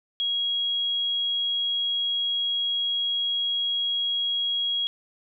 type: tone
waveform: sine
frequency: 3300 Hz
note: G#7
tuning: 12 cents flat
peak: -23 dBFS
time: 0.2-4.87 s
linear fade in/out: 0 ms
effects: none